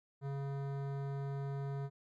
sine tone with hard clipping, 138.8 Hz, C#3, 3 cents sharp, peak -39 dBFS, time 0.21-1.9 s, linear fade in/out 50 ms, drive 16 dB, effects none

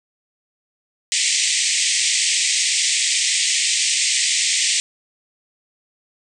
white band-pass noise, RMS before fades -19 dBFS, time 1.12-4.8 s, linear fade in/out 0 ms, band 1900 to 8700 Hz, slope 96 dB/octave, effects none

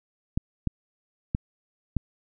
clicks, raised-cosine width 5 ms, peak -12 dBFS, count 4, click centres 0.375 / 0.673 / 1.349 / 1.967 s, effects none

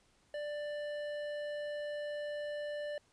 sine tone with hard clipping, 590 Hz, D5, 8 cents sharp, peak -39 dBFS, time 0.34-2.98 s, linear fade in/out 2 ms, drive 11 dB, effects pink hiss -70 dBFS RMS until 3.12 s + resampled to 22050 Hz

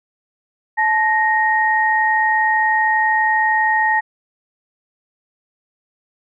sine tone pair together, 867.9 / 1864.7 Hz, A5 / A#6, -24 / 0 cents, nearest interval octave + minor second, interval 1324 cents, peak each -16 dBFS, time 0.77-4.01 s, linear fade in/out 20 ms, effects none

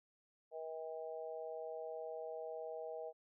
harmonic tone, 159.9 Hz, D#3, 48 cents sharp, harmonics 3 / 4 / 5, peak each -46 / -46 / -52 dBFS, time 0.51-3.13 s, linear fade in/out 50 ms, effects none

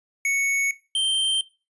square tone pair in turn, 2217 / 3135 Hz, C#7 / G7, 0 / -1 cents, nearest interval tritone, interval 599 cents, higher second, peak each -21 dBFS, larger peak neither, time 0.25-0.71 / 0.95-1.41 s, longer neither, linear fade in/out 2 ms, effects noise-tail reverb RT60 0.3 s tail -18 dB re dry + resampled to 24000 Hz

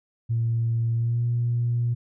sine tone with pitch glide, 115.4 to 119.26 Hz, A#2 to A#2, -17 to +40 cents, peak -20 dBFS, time 0.29-1.95 s, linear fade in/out 20 ms, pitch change +57 cents, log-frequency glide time 0.94-1.24 s, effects tanh soft clip ceiling -16 dBFS

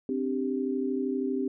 sine chord, C suspended second, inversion none, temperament just, 261.6 / 294.3 / 392.4 Hz, C4 / D4 / G4, 0 / +4 / +2 cents, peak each -29 / -34 / -31 dBFS, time 0.09-1.48 s, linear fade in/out 2 ms, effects none

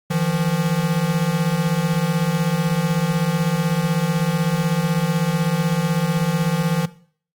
square beating tone pair, 155.56 / 171.56 Hz, D#3 / F3, 0 / -31 cents, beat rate 16 Hz, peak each -22 / -21 dBFS, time 0.1-6.86 s, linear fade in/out 10 ms, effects noise-tail reverb RT60 0.5 s tail -18 dB re dry + Opus 48 kbps

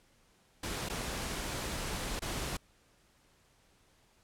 pink noise with dropouts, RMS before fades -37 dBFS, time 0.63-2.57 s, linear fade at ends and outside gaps 5 ms, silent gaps 0.888-0.897 / 2.194-2.219 s, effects pink hiss -67 dBFS RMS until 4.23 s + low-pass 11000 Hz 12 dB/octave

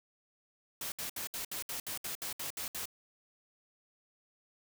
white noise bursts, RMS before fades -39 dBFS, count 12, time 0.81-2.856 s, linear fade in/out 2 ms, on 110 ms, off 66 ms, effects none

